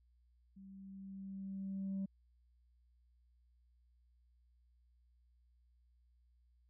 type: tone with level ramp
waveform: sine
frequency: 193.8 Hz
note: G3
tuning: 20 cents flat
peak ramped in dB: -53 to -34 dBFS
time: 0.56-2.06 s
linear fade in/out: 10 ms
effects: tanh soft clip ceiling -35 dBFS + added 60 Hz sine -68 dBFS peak until 6.69 s